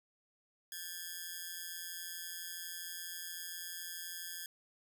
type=ring-modulated tone; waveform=5% pulse; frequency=1661.2 Hz; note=G#6; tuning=in tune; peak=-28 dBFS; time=0.72-4.46 s; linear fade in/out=0 ms; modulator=86.1 Hz; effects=none